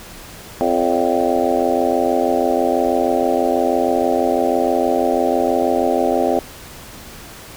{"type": "harmonic tone with a mistuned harmonic", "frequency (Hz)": 86.2, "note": "F2", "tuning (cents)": -22, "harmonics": [3, 4, 5, 6, 7, 8, 9], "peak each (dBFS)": [-22, -22, -22, -22, -22, -22, -22], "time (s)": [0.61, 6.39], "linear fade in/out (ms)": 0, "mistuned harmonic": 6, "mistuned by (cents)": 82, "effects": ["pink hiss -37 dBFS RMS until 7.56 s"]}